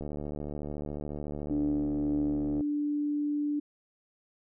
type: click train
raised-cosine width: 2 ms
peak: -24 dBFS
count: 193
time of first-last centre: 0.01-2.608 s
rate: 73.9 Hz
type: tone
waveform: sine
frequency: 293.7 Hz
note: D4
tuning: in tune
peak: -27 dBFS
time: 1.5-3.6 s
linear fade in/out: 10 ms
effects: none